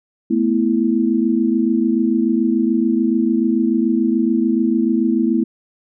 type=chord; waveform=sine; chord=A suspended second; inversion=none; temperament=equal; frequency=220 / 246.9 / 329.6 Hz; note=A3 / B3 / E4; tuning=0 / 0 / 0 cents; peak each=-18 dBFS; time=0.3-5.44 s; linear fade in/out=10 ms; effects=none